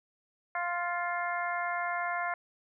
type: harmonic tone with a mistuned harmonic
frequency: 349.2 Hz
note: F4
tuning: in tune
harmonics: 2 / 3 / 4 / 5 / 6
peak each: -34 / -36 / -37 / -38 / -39 dBFS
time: 0.55-2.34 s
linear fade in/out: 2 ms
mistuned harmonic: 6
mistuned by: +16 cents
effects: none